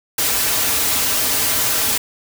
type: noise with comb filter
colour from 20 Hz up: white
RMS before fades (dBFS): -18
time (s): 0.18-1.98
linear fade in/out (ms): 5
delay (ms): 5.5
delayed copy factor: -0.7
effects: none